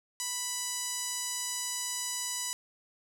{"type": "tone with band-pass filter", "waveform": "sawtooth", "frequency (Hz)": 987.8, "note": "B5", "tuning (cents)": 0, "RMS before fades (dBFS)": -35, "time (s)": [0.2, 2.53], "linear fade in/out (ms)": 0, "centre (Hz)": 7600, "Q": 1.9, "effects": []}